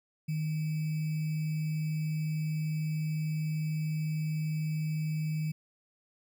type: tone with sample-and-hold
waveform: sine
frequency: 155.56 Hz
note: D#3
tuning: in tune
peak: -29 dBFS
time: 0.28-5.52 s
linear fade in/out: 10 ms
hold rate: 2450 Hz
effects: none